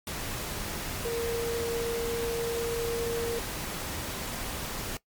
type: tone in noise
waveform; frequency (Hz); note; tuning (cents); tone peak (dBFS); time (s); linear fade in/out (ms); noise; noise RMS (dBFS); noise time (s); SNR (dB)
sine; 465.9; A#4; -1; -28; 1.05-3.39; 2; pink; -35; 0.07-4.97; +4
effects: noise-tail reverb RT60 0.1 s tail -19 dB re dry + MP3 96 kbps